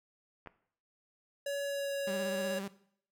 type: clicks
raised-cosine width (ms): 0.5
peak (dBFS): -37 / -28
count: 2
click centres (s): 0.461 / 0.473
type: tone with pitch glide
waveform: square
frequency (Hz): 564 to 558.2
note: C#5 to C#5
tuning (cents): +30 to +12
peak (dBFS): -34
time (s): 1.46-2.59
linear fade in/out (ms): 5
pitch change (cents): -18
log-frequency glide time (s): 1.64-1.92
type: tone with vibrato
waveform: sawtooth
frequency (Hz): 196.9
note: G3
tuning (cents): +8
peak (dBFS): -34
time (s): 2.07-2.68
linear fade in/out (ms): 5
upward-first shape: square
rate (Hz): 16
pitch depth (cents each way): 34
effects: noise-tail reverb RT60 0.6 s tail -17 dB re dry